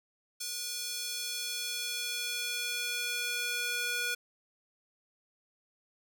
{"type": "tone with high-pass filter sweep", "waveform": "square", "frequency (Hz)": 483.1, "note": "B4", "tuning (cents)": -38, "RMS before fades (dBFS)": -35, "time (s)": [0.4, 4.15], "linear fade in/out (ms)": 10, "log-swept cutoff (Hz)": [4900, 1700], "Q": 1.2, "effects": []}